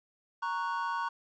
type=chord; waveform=triangle; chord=F# major; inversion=first; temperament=equal; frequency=932.3 / 1108.7 / 1480 Hz; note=A#5 / C#6 / F#6; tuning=0 / 0 / 0 cents; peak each=-32 / -33 / -36 dBFS; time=0.42-1.09 s; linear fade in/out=10 ms; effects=resampled to 16000 Hz + 11-bit